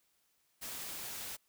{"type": "noise", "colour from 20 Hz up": "white", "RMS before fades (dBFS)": -43, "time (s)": [0.61, 1.37], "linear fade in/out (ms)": 20, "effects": ["white hiss -75 dBFS RMS until 1.48 s"]}